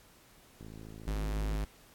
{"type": "click train", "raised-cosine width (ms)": 3, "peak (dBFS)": -35, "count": 52, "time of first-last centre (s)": [0.61, 1.553], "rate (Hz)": 54.1}
{"type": "tone", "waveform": "square", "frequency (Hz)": 51.91, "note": "G#1", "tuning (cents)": 0, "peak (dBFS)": -32, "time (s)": [1.07, 1.65], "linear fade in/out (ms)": 10}
{"effects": ["pink hiss -60 dBFS RMS until 1.94 s", "AAC 64 kbps"]}